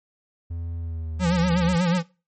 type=tone with pitch glide; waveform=triangle; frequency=84.1 to 76.23 Hz; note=E2 to D#2; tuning=+35 to -35 cents; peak=-26 dBFS; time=0.5-1.76 s; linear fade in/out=10 ms; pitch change=-170 cents; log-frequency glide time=0.78-1.43 s
type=tone with vibrato; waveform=square; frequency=175.3 Hz; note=F3; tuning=7 cents sharp; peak=-19 dBFS; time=1.19-2.03 s; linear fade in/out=50 ms; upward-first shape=sine; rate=8.2 Hz; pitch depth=91 cents each way
effects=noise-tail reverb RT60 0.3 s tail -21 dB re dry + MP3 32 kbps

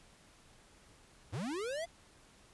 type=linear sweep; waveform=square; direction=up; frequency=82.41 to 696 Hz; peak=-37 dBFS; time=1.32-1.86 s; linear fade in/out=20 ms; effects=pink hiss -62 dBFS RMS until 2.53 s + resampled to 24000 Hz

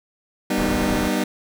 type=chord; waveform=sawtooth; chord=G augmented; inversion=none; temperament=just; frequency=196 / 245 / 306.2 Hz; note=G3 / B3 / D#4; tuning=0 / -14 / -28 cents; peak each=-20 dBFS; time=0.5-1.24 s; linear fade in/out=5 ms
type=low-pass noise; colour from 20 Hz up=pink; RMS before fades=-27 dBFS; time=0.58-1.08 s; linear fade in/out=0 ms; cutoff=1600 Hz; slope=24 dB/octave
effects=none

